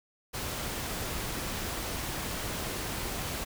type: noise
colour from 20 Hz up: pink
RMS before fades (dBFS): -35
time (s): 0.33-3.45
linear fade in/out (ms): 20
effects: none